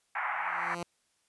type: band-pass noise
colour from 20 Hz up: pink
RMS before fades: -33 dBFS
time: 0.15-0.75 s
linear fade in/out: 5 ms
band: 770 to 2200 Hz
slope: 48 dB/octave
type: tone with exponential growth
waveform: 10% pulse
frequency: 172.8 Hz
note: F3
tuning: 18 cents flat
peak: -25 dBFS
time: 0.27-0.83 s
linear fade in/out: 0 ms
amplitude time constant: 120 ms
effects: white hiss -73 dBFS RMS until 1.28 s + resampled to 24000 Hz